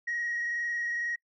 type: tone with frequency modulation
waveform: sine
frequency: 1892 Hz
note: A#6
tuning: 25 cents sharp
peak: -28 dBFS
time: 0.07-1.16 s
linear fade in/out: 10 ms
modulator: 22 Hz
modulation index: 0.9
effects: noise-tail reverb RT60 0.1 s tail -25 dB re dry + tanh soft clip ceiling -26 dBFS